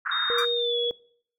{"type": "band-pass noise", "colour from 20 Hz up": "white", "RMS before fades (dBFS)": -29, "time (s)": [0.05, 0.46], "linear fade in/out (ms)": 20, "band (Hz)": [1200, 1600], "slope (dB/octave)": 48}
{"type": "tone with pitch glide", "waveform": "sine", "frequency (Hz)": [3700, 3373], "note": ["A#7", "G#7"], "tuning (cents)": [-14, 26], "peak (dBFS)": -26, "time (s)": [0.11, 0.91], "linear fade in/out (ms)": 10, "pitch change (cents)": -160, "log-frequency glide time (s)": [0.53, 0.78]}
{"type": "tone", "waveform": "sine", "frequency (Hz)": 476.3, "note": "A#4", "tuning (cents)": 37, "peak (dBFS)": -26, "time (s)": [0.3, 0.91], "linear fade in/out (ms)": 0}
{"type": "tone with exponential decay", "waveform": "sawtooth", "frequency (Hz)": 1174.7, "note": "D6", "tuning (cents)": 0, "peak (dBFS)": -23, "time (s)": [0.38, 0.51], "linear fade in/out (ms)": 5, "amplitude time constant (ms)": 27}
{"effects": ["noise-tail reverb RT60 0.6 s tail -22 dB re dry"]}